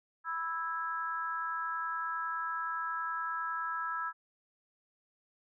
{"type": "harmonic tone", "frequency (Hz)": 329.6, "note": "E4", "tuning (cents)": 0, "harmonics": [3, 4, 5], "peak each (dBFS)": [-40, -35, -39], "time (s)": [0.24, 4.13], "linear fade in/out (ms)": 50, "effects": []}